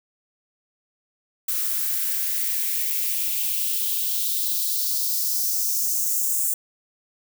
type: noise with high-pass filter sweep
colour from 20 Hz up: violet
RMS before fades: -24 dBFS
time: 1.48-6.54 s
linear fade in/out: 5 ms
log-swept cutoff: 1300 to 7800 Hz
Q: 2.8
effects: none